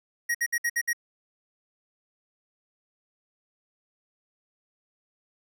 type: tone bursts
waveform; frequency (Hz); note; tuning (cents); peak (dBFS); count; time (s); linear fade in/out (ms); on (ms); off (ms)
square; 1891; A#6; +24; -24; 6; 0.29-0.932; 10; 57; 60
effects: none